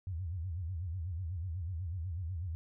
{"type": "tone with vibrato", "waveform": "sine", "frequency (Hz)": 87, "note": "F2", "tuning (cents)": -6, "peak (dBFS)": -35, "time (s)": [0.07, 2.55], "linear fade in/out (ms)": 0, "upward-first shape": "sine", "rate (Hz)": 8.1, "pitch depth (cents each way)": 180, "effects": []}